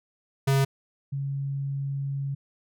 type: tone pair in turn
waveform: square / sine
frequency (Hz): 136.4 / 138.62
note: C#3 / C#3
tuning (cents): -28 / 0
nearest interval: unison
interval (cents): 28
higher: second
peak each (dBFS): -20 / -27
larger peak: first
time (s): 0.47-0.65 / 1.12-2.35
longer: second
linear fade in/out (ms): 10
effects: none